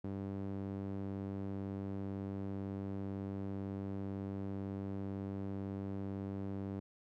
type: tone with band-pass filter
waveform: sawtooth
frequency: 98 Hz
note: G2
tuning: in tune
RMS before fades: -41 dBFS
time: 0.04-6.8 s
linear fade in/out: 5 ms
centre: 260 Hz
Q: 1
effects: none